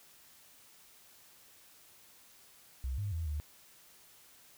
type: tone with pitch steps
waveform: sine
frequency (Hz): 65 / 101.8 / 82.3 / 74.7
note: C2 / G#2 / E2 / D2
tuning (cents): -11 / -34 / -2 / +30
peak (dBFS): -33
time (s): 2.84-3.4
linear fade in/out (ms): 0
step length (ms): 140
effects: white hiss -60 dBFS RMS until 4.57 s